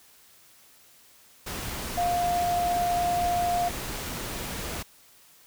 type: tone in noise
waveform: sine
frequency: 703 Hz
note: F5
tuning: 11 cents sharp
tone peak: -23 dBFS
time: 1.97-3.69 s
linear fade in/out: 10 ms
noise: pink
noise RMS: -34 dBFS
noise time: 1.46-4.83 s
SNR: +8 dB
effects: white hiss -56 dBFS RMS until 5.46 s